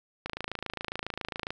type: click train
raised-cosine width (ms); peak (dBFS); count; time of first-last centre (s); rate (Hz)
0.3; -17; 35; 0.26-1.505; 27.3
effects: none